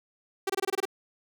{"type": "tone bursts", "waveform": "sawtooth", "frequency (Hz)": 387.7, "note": "G4", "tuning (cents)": -19, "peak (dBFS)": -22, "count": 8, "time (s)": [0.47, 0.854], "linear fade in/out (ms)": 5, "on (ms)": 27, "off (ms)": 24, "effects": []}